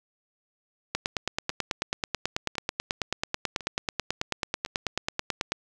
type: two click trains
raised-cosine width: 0.2 ms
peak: -9 / -22 dBFS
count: 43 / 4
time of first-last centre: 0.95-5.52 / 1.5-4.661 s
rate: 9.19 / 0.949 Hz
effects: none